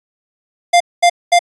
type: tone bursts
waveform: square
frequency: 698 Hz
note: F5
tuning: 1 cent flat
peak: -7 dBFS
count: 3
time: 0.73-1.392 s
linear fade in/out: 10 ms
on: 74 ms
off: 220 ms
effects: resampled to 22050 Hz